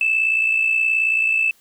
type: tone with amplitude modulation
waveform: sine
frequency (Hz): 2631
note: E7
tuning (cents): -4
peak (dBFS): -12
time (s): 0.01-1.51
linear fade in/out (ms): 2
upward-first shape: sine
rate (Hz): 58.7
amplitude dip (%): 60
effects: tanh soft clip ceiling -9 dBFS + white hiss -56 dBFS RMS until 1.6 s